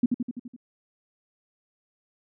sine tone with echo, 243.5 Hz, B3, 24 cents flat, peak -16 dBFS, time 0.03-0.06 s, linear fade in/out 5 ms, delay 84 ms, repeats 6, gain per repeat -4 dB, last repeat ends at 0.564 s, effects none

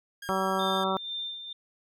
sawtooth tone with vibrato, 1619 Hz, G#6, 45 cents flat, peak -35 dBFS, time 0.22-0.84 s, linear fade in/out 5 ms, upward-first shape sine, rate 11 Hz, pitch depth 8 cents each way
harmonic tone, 190.7 Hz, G3, 47 cents flat, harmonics 1 / 2 / 3 / 4 / 5 / 6 / 7, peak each -33 / -33 / -33 / -33 / -33 / -33 / -33 dBFS, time 0.29-0.97 s, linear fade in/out 0 ms
sine tone with tremolo, 3593 Hz, A7, 36 cents sharp, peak -31 dBFS, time 0.59-1.53 s, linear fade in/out 5 ms, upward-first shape sine, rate 2.1 Hz, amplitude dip 60%
effects none

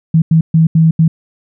sine tone bursts at uneven times, 161.7 Hz, E3, 33 cents flat, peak -5 dBFS, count 5, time 0.14-0.22 / 0.31-0.41 / 0.54-0.67 / 0.75-0.91 / 0.99-1.08 s, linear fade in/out 5 ms, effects none

